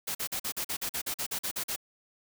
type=noise bursts; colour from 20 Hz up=white; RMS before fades=-33 dBFS; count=14; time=0.07-1.762 s; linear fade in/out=10 ms; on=80 ms; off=44 ms; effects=none